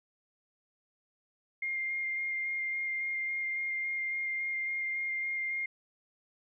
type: tone with vibrato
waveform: sine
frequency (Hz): 2116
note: C7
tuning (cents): +19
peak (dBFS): -31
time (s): 1.62-5.66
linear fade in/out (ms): 5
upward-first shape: square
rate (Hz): 3.6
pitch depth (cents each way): 8
effects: none